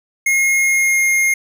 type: tone with pitch glide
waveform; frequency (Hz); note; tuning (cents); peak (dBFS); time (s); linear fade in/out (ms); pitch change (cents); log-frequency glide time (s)
square; 2150 to 2134; C7 to C7; +47 to +34; -13; 0.26-1.34; 5; -13; 0.55-1.05
effects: none